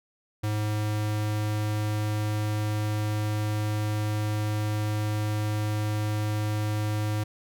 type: tone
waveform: square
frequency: 106.1 Hz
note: G#2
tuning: 38 cents sharp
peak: -26 dBFS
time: 0.43-7.24 s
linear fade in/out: 10 ms
effects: none